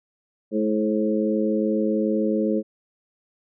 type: harmonic tone with a mistuned harmonic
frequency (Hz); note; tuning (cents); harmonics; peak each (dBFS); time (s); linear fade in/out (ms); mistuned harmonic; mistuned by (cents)
107.1; A2; -46; 2 / 3 / 4 / 5; -23 / -25 / -26 / -27; 0.51-2.63; 50; 3; +24
effects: none